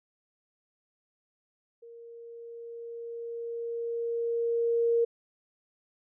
sine tone with level ramp, 466.2 Hz, A#4, in tune, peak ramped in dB -46 to -21 dBFS, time 1.82-5.05 s, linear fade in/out 10 ms, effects none

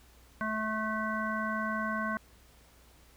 harmonic tone, 217.4 Hz, A3, 21 cents flat, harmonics 1 / 3 / 5 / 7 / 9, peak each -35 / -39 / -35 / -35 / -44 dBFS, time 0.41-2.17 s, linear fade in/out 0 ms, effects added 60 Hz sine -59 dBFS peak until 3.16 s + pink hiss -61 dBFS RMS until 3.16 s

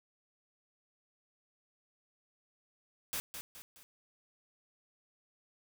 white noise with echo, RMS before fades -37 dBFS, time 3.13-3.2 s, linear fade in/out 0 ms, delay 210 ms, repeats 3, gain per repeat -7 dB, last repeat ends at 3.83 s, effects none

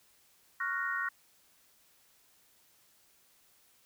sine chord, Gb major seventh, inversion second, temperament equal, 1108.7 / 1396.9 / 1480 / 1864.7 Hz, Db6 / F6 / Gb6 / Bb6, 0 / 0 / 0 / 0 cents, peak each -38 / -38 / -37 / -35 dBFS, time 0.6-1.09 s, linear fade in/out 5 ms, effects white hiss -66 dBFS RMS until 3.85 s

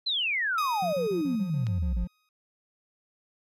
sine exponential sweep, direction down, 4186 to 48.24 Hz, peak -25 dBFS, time 0.06-2.05 s, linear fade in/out 10 ms
15% pulse tone with exponential decay, 1252 Hz, D#6, 10 cents sharp, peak -25 dBFS, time 0.58-2.29 s, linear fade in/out 2 ms, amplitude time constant 370 ms
triangle tone bursts, 177.5 Hz, F3, 28 cents sharp, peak -31 dBFS, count 9, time 0.82-2.074 s, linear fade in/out 5 ms, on 110 ms, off 33 ms
click, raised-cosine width 0.2 ms, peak -24 dBFS, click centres 1.668 s
effects resampled to 32000 Hz

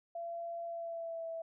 sine tone with pitch glide, 679 to 658.5 Hz, F5 to E5, -49 to -2 cents, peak -38 dBFS, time 0.15-1.42 s, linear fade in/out 5 ms, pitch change -53 cents, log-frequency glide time 0.65-1.27 s, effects none

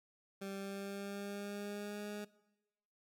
20% pulse tone with pitch glide, 196 to 207.5 Hz, G3 to G#3, 0 to -1 cents, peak -37 dBFS, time 0.41-2.25 s, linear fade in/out 10 ms, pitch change +99 cents, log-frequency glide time 0.56-2.07 s, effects noise-tail reverb RT60 1.0 s tail -20 dB re dry

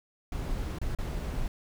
brown noise with dropouts, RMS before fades -32 dBFS, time 0.32-1.48 s, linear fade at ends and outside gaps 2 ms, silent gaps 0.786-0.815 / 0.95-0.986 s, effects none

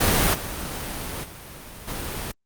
pink noise with level steps, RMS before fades -19 / -31 / -40 / -31 dBFS, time 0-2.32 s, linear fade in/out 10 ms, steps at 0.33 / 1.23 / 1.87 s, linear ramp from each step 20 ms, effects Opus 32 kbps

